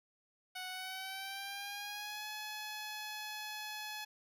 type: tone with pitch glide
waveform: 10% pulse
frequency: 740 to 850 Hz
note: F#5 to G#5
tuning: 0 to +40 cents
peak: -33 dBFS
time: 0.55-4.05 s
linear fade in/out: 10 ms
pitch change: +240 cents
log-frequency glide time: 0.7-2.27 s
effects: none